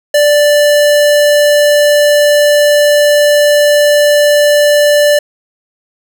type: tone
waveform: square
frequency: 587.3 Hz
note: D5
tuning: in tune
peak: -6 dBFS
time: 0.14-5.19 s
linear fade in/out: 5 ms
effects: none